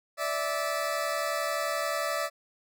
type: tone pair together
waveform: 20% pulse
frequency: 583 / 654.4 Hz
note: D5 / E5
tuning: -13 / -13 cents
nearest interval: major second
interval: 200 cents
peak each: -26 dBFS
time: 0.17-2.3 s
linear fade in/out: 50 ms
effects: none